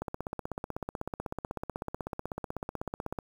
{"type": "click train", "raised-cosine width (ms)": 1, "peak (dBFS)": -20, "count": 52, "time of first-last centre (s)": [0.02, 3.188], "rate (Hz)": 16.1, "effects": ["8-bit"]}